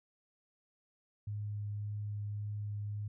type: tone with vibrato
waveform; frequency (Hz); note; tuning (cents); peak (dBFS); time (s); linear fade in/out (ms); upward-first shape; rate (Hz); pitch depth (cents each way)
sine; 103.83; G#2; 0; -36; 1.27-3.08; 5; triangle; 1.8; 9
effects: none